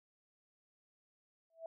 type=tone with exponential growth; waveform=sine; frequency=656 Hz; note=E5; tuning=9 cents flat; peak=-39 dBFS; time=1.5-1.66 s; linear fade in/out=2 ms; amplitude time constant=33 ms; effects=none